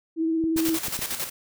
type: tone with vibrato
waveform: sine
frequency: 324.4 Hz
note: E4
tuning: 28 cents flat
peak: -21 dBFS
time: 0.16-0.79 s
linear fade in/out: 50 ms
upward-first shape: triangle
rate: 17 Hz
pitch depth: 26 cents each way
type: clicks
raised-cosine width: 3 ms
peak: -23 dBFS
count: 5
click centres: 0.44 / 0.562 / 0.686 / 0.883 / 0.991 s
type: noise with tremolo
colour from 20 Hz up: white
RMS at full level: -28 dBFS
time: 0.56-1.3 s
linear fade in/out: 20 ms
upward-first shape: square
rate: 11 Hz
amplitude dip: 60%
effects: none